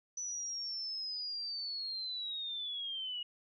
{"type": "linear sweep", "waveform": "sine", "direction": "down", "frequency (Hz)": [5980, 2883], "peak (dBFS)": -37, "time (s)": [0.17, 3.23], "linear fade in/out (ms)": 5, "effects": []}